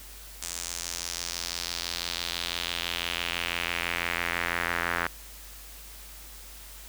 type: tone with band-pass filter sweep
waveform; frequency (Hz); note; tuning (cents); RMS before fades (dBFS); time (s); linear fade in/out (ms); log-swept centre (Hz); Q
sawtooth; 86; F2; -26; -32; 0.42-5.07; 5; 7500 to 1600; 2.2
effects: added 50 Hz sine -47 dBFS peak until 6.88 s + white hiss -47 dBFS RMS until 6.88 s